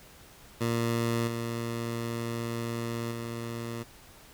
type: tone with level steps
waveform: 15% pulse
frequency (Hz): 116.54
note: A#2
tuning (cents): 0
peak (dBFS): -20 / -25 / -28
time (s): 0.6-3.84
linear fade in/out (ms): 20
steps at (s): 1.27 / 3.11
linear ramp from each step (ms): 10
effects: pink hiss -53 dBFS RMS until 4.33 s